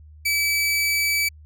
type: tone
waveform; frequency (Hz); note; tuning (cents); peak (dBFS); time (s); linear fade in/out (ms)
sawtooth; 2300; D7; -37; -16; 0.25-1.29; 10
effects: added 76 Hz sine -43 dBFS peak until 1.45 s